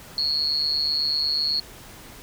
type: tone with amplitude modulation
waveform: sine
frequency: 4321 Hz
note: C#8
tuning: 45 cents flat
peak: -17 dBFS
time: 0.18-1.6 s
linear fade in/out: 2 ms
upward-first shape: sine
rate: 148 Hz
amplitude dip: 85%
effects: pink hiss -44 dBFS RMS until 2.22 s